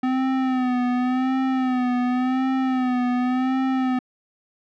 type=tone with vibrato; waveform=square; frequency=254.9 Hz; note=C4; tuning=45 cents flat; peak=-20 dBFS; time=0.03-3.99 s; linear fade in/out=5 ms; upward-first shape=sine; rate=0.9 Hz; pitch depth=56 cents each way; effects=low-pass 2000 Hz 12 dB/octave